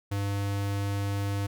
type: tone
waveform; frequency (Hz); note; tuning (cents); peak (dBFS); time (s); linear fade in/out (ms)
square; 100.1; G2; +37; -28; 0.11-1.47; 10
effects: none